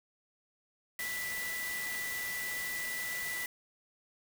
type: tone in noise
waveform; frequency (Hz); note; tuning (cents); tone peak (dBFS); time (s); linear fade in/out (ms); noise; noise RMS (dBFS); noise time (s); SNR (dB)
sine; 1975.5; B6; 0; -36; 0.99-3.46; 2; white; -41; 0.99-3.46; +2
effects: none